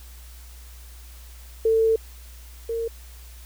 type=tone pair in turn; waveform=sine; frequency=447.3 / 458.3 Hz; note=A4 / A#4; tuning=+28 / -29 cents; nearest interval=unison; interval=43 cents; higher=second; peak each=-16 / -24 dBFS; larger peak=first; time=1.65-1.96 / 2.69-2.88 s; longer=first; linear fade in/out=5 ms; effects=added 60 Hz sine -41 dBFS peak until 3.45 s + white hiss -50 dBFS RMS until 3.45 s